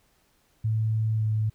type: tone with pitch glide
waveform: sine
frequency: 110 to 108.49 Hz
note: A2 to A2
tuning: 0 to -24 cents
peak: -22 dBFS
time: 0.64-1.5 s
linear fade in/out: 10 ms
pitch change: -24 cents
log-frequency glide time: 1.14-1.26 s
effects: pink hiss -66 dBFS RMS until 1.54 s